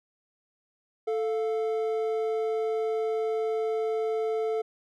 triangle tone pair together, 440 / 698.5 Hz, A4 / F5, 0 / 0 cents, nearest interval minor sixth, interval 800 cents, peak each -24 / -33 dBFS, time 1.07-4.62 s, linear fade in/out 10 ms, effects none

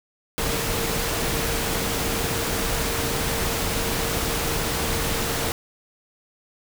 sine tone in noise, 459.6 Hz, A#4, 25 cents flat, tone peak -33 dBFS, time 0.38-5.52 s, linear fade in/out 0 ms, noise pink, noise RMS -25 dBFS, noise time 0.38-5.52 s, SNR -11 dB, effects none

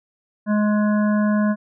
harmonic tone, 210 Hz, G#3, 19 cents sharp, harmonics 1 / 3 / 5 / 7 / 8, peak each -16 / -26 / -30 / -33 / -34 dBFS, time 0.46-1.56 s, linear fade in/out 50 ms, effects none

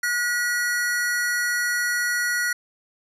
square tone pair together, 1449.4 / 1930 Hz, F#6 / B6, -36 / -40 cents, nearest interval perfect fourth, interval 496 cents, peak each -25 dBFS, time 0.03-2.53 s, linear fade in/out 5 ms, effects resampled to 32000 Hz

